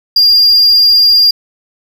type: tone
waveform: triangle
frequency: 4805 Hz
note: D8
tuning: 39 cents sharp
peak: -3 dBFS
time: 0.16-1.31 s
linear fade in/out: 5 ms
effects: none